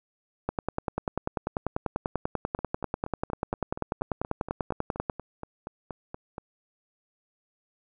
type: two click trains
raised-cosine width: 1 ms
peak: -22 / -13 dBFS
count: 17 / 48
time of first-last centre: 2.59-6.381 / 0.49-5.098 s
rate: 4.22 / 10.2 Hz
effects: none